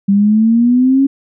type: exponential sweep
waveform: sine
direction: up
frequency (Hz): 196 to 277.2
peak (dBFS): -7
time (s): 0.08-1.07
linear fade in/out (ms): 10
effects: none